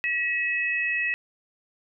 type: tone pair together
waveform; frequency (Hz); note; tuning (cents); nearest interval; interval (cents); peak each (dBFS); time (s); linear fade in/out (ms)
sine; 1925 / 2576; B6 / E7; -45 / -41; perfect fourth; 504; -26; 0.04-1.14; 0
effects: none